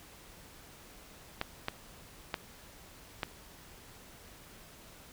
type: clicks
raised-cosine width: 0.3 ms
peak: -16 dBFS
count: 4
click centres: 1.414 / 1.684 / 2.342 / 3.232 s
effects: pink hiss -54 dBFS RMS until 5.12 s